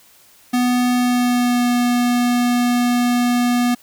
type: tone with pitch glide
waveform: square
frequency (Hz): 246.9 to 243.4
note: B3 to B3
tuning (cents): 0 to -25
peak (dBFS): -15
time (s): 0.53-3.75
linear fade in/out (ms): 10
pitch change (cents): -25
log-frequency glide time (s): 0.96-1.68
effects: white hiss -50 dBFS RMS until 3.82 s